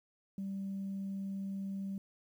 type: tone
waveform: sine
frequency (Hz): 195.2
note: G3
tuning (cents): -7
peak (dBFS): -35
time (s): 0.38-1.98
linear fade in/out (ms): 2
effects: tanh soft clip ceiling -33 dBFS + 11-bit